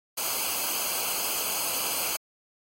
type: noise with comb filter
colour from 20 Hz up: white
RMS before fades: -29 dBFS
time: 0.17-2.17 s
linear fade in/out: 10 ms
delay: 0.54 ms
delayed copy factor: -0.75
effects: AAC 48 kbps